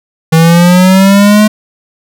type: linear sweep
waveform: square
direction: up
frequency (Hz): 160 to 214.6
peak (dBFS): -3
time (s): 0.32-1.48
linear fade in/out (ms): 10
effects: none